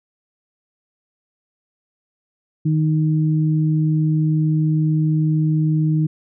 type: tone pair together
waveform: sine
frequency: 155.55 / 311.1 Hz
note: D#3 / D#4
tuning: 0 / 0 cents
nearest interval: octave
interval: 1200 cents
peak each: -15 / -23 dBFS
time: 2.65-6.07 s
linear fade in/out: 10 ms
effects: none